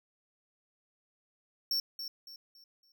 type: tone with echo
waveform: square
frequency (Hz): 5450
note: F8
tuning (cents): -43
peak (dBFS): -29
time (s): 1.71-1.8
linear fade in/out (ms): 2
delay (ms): 280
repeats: 4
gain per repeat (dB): -9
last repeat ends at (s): 2.92
effects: none